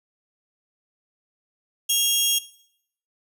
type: tone pair together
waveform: 15% pulse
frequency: 2794 / 3279 Hz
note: F7 / G#7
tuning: 0 / -23 cents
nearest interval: minor third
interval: 277 cents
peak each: -20 / -12 dBFS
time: 1.89-2.39 s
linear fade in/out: 10 ms
effects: noise-tail reverb RT60 0.7 s tail -19 dB re dry